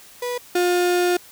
35% pulse tone pair in turn, 489.7 / 355.3 Hz, B4 / F4, -15 / +30 cents, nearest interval tritone, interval 555 cents, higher first, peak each -22 / -15 dBFS, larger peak second, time 0.22-0.38 / 0.55-1.17 s, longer second, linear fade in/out 5 ms, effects white hiss -46 dBFS RMS until 1.31 s

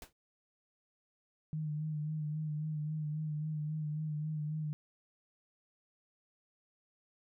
pink noise with exponential decay, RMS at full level -44 dBFS, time 0.02-0.13 s, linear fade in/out 2 ms, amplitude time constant 23 ms
sine tone with vibrato, 153 Hz, D#3, 29 cents flat, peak -34 dBFS, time 1.53-4.73 s, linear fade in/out 0 ms, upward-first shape sine, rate 3.7 Hz, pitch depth 35 cents each way
effects none

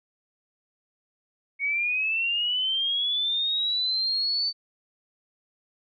sine linear sweep, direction up, 2215 to 4562 Hz, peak -23 dBFS, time 1.59-4.53 s, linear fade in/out 50 ms, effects none

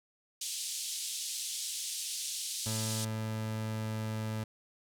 white band-pass noise, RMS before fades -38 dBFS, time 0.41-3.05 s, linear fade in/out 5 ms, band 3200 to 9700 Hz, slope 24 dB/octave
30% pulse tone with pitch glide, 110 to 109.37 Hz, A2 to A2, 0 to -10 cents, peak -31 dBFS, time 2.66-4.44 s, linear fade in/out 5 ms, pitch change -10 cents, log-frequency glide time 2.91-4.28 s
effects none

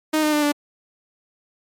sawtooth tone with pitch steps, 310.4 / 304.2 / 298.1 / 292.1 Hz, D#4 / D#4 / D4 / D4, -4 / -39 / +26 / -9 cents, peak -13 dBFS, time 0.13-0.522 s, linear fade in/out 10 ms, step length 98 ms, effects MP3 96 kbps

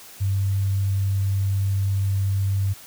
sine tone, 97.9 Hz, G2, 2 cents flat, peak -19 dBFS, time 0.2-2.74 s, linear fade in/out 20 ms, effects white hiss -44 dBFS RMS until 2.86 s

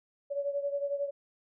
sine beating tone pair, 564 / 575 Hz, C#5 / D5, +30 / -37 cents, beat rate 11 Hz, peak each -31 / -36 dBFS, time 0.3-1.11 s, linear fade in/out 20 ms, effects none

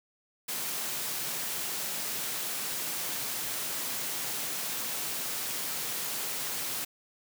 white high-pass noise, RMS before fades -34 dBFS, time 0.48-6.85 s, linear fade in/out 10 ms, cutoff 110 Hz, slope 96 dB/octave, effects none

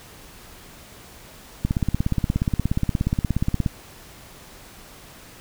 click train, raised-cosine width 5 ms, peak -8 dBFS, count 35, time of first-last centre 1.65-3.662 s, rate 16.9 Hz, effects pink hiss -45 dBFS RMS until 5.4 s

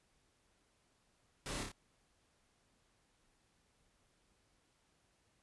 pink noise with echo, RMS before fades -43 dBFS, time 1.46-1.63 s, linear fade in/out 0 ms, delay 29 ms, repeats 3, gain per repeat -3 dB, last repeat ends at 1.717 s, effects pink hiss -75 dBFS RMS until 5.42 s + resampled to 24000 Hz

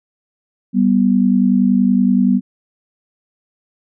sine tone pair together, 194.6 / 245.2 Hz, G3 / B3, -12 / -12 cents, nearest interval major third, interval 400 cents, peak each -13 dBFS, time 0.73-2.41 s, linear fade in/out 50 ms, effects none

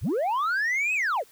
sine linear two-way sweep, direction up then down, 51.91 to 2601 to 381.6 Hz, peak -20 dBFS, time 0.01-1.24 s, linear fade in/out 50 ms, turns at 0.94 s, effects tanh soft clip ceiling -22 dBFS + white hiss -56 dBFS RMS until 1.31 s

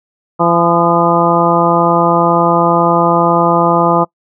harmonic tone with a mistuned harmonic, 170 Hz, F3, 46 cents flat, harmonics 1 / 2 / 3 / 4 / 5 / 6 / 7, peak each -16 / -16 / -16 / -16 / -16 / -16 / -16 dBFS, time 0.39-4.05 s, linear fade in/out 20 ms, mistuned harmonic 7, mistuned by +46 cents, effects noise-tail reverb RT60 0.1 s tail -24 dB re dry

